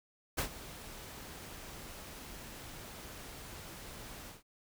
pink noise with ADSR envelope, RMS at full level -32 dBFS, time 0.37-4.43 s, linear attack 18 ms, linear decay 89 ms, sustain -16 dB, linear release 150 ms, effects none

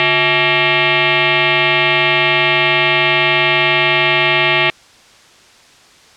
sine tone with frequency modulation, 144.5 Hz, D3, 28 cents flat, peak -10 dBFS, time 0-4.7 s, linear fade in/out 0 ms, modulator 502 Hz, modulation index 6, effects white hiss -45 dBFS RMS until 6.16 s + low-pass 6000 Hz 12 dB/octave

